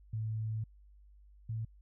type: tone pair in turn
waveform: sine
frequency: 110 / 111.92 Hz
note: A2 / A2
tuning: 0 / +30 cents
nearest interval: unison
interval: 30 cents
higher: second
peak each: -33 / -34 dBFS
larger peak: first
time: 0.13-0.64 / 1.49-1.65 s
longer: first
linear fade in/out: 5 ms
effects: added 50 Hz sine -56 dBFS peak until 1.81 s